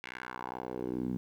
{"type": "tone with band-pass filter sweep", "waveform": "10% pulse", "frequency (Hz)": 62.5, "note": "B1", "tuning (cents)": 21, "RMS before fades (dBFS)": -38, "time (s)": [0.04, 1.17], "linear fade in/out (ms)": 0, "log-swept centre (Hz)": [2300, 200], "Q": 2.3, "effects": ["11-bit"]}